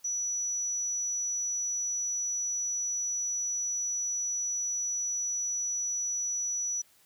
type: tone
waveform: sine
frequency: 5900 Hz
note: F#8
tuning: 6 cents flat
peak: -29 dBFS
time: 0.04-6.82 s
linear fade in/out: 10 ms
effects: white hiss -63 dBFS RMS until 7.05 s